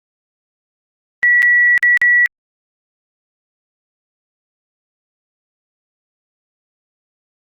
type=tone with dropouts; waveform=sine; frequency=1941 Hz; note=B6; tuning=31 cents flat; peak=-8 dBFS; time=1.23-2.26 s; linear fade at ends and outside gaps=0 ms; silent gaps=1.421-1.428 / 1.778-1.828 / 1.973-2.016 s; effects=Opus 32 kbps